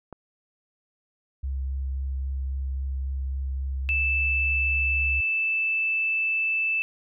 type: click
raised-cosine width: 1 ms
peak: -25 dBFS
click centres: 0.127 s
type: tone with vibrato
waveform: sine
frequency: 66.9 Hz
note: C2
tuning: 39 cents sharp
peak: -26 dBFS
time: 1.43-5.21 s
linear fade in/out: 10 ms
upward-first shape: triangle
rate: 3.7 Hz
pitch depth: 15 cents each way
type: tone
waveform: sine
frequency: 2637 Hz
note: E7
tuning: in tune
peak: -22 dBFS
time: 3.89-6.82 s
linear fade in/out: 0 ms
effects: none